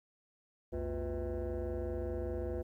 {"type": "tone with frequency modulation", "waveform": "sine", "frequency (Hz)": 206.5, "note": "G#3", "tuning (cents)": -10, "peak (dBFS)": -32, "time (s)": [0.72, 2.63], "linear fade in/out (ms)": 20, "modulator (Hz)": 146, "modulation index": 2.5, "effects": ["tanh soft clip ceiling -33 dBFS", "12-bit"]}